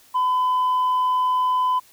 sine tone, 1009 Hz, B5, 37 cents sharp, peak -15 dBFS, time 0.14-1.8 s, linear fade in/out 20 ms, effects tanh soft clip ceiling -16 dBFS + white hiss -53 dBFS RMS until 1.92 s

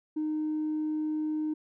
triangle tone with tanh clipping, 308 Hz, D#4, 17 cents flat, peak -28 dBFS, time 0.16-1.54 s, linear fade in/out 10 ms, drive 5 dB, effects none

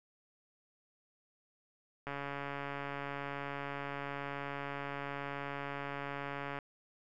click train, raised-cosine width 0.5 ms, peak -25 dBFS, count 638, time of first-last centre 2.07-6.588 s, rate 141 Hz, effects none

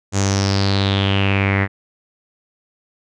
sawtooth tone with low-pass filter sweep, 98.2 Hz, G2, 4 cents sharp, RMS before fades -17 dBFS, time 0.12-1.68 s, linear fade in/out 50 ms, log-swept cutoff 7100 to 1900 Hz, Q 5.9, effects none

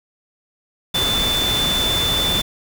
sine tone in noise, 3520 Hz, A7, in tune, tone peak -18 dBFS, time 0.94-2.42 s, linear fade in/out 10 ms, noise pink, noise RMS -23 dBFS, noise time 0.94-2.42 s, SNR +2 dB, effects none

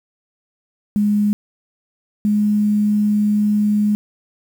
sine tone pair in turn, 207.3 / 209 Hz, G#3 / G#3, -3 / +11 cents, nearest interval unison, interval 14 cents, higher second, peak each -13 dBFS, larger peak neither, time 0.96-1.33 / 2.25-3.95 s, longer second, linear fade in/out 0 ms, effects 7-bit

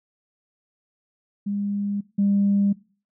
sine tone pair in turn, 202.4 / 200.5 Hz, G#3 / G3, -44 / +39 cents, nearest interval unison, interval 17 cents, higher first, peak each -23 / -16 dBFS, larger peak second, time 1.46-2.01 / 2.18-2.73 s, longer neither, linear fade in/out 10 ms, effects noise-tail reverb RT60 0.4 s tail -22 dB re dry + tanh soft clip ceiling -12 dBFS

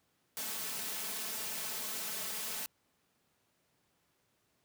white noise with comb filter, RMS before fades -39 dBFS, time 0.37-2.66 s, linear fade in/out 0 ms, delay 4.6 ms, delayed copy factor +0.7, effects pink hiss -75 dBFS RMS until 4.64 s + high-pass 100 Hz 12 dB/octave

